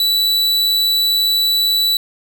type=tone; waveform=45% pulse; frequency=3951 Hz; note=B7; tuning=in tune; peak=-13 dBFS; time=0-1.97 s; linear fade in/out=2 ms; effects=none